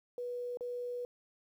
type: tone with dropouts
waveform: sine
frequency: 488.7 Hz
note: B4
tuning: 18 cents flat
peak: -36 dBFS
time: 0.18-1.05 s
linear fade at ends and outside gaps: 1 ms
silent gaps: 0.572-0.608 s
effects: 11-bit